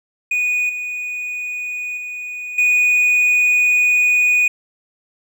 triangle tone with level steps, 2471 Hz, D#7, 13 cents flat, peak -14 / -21 / -24 / -10 dBFS, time 0.31-4.48 s, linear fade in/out 5 ms, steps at 0.69 / 1.97 / 2.58 s, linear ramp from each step 5 ms, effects none

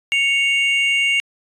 triangle tone pair together, 2217 / 2790 Hz, C#7 / F7, 0 / -2 cents, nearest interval major third, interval 398 cents, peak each -16 dBFS, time 0.12-1.2 s, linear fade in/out 0 ms, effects resampled to 24000 Hz

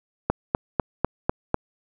click train, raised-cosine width 1 ms, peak -5 dBFS, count 6, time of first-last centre 0.3-1.544 s, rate 4.02 Hz, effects none

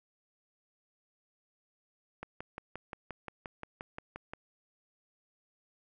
click train, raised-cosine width 0.5 ms, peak -25 dBFS, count 13, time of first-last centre 2.23-4.335 s, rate 5.7 Hz, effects none

